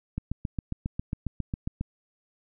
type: click train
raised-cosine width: 5 ms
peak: -17 dBFS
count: 13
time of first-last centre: 0.18-1.81 s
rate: 7.36 Hz
effects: none